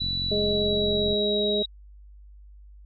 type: tone with pitch glide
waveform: sine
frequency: 3951 to 3830 Hz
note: B7 to A#7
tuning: 0 to +46 cents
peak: -26 dBFS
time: 0-1.66 s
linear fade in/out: 10 ms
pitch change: -54 cents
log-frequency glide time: 0.19-1.43 s
type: click train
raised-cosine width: 5 ms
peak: -23 dBFS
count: 51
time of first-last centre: 0.02-1.129 s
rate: 45.1 Hz
type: harmonic tone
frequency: 207.7 Hz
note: G#3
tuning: in tune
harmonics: 1 / 2 / 3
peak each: -30 / -25 / -29 dBFS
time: 0.31-1.63 s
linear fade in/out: 10 ms
effects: added 50 Hz sine -45 dBFS peak until 2.85 s